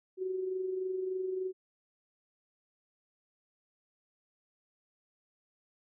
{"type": "tone with amplitude modulation", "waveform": "sine", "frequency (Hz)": 373.9, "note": "F#4", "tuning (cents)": 18, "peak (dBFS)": -30, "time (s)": [0.17, 1.53], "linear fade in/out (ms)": 50, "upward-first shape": "sine", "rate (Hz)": 23.4, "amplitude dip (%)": 45, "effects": []}